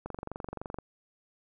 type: click train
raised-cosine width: 1 ms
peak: -23 dBFS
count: 18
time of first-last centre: 0.06-0.786 s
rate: 23.4 Hz
effects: none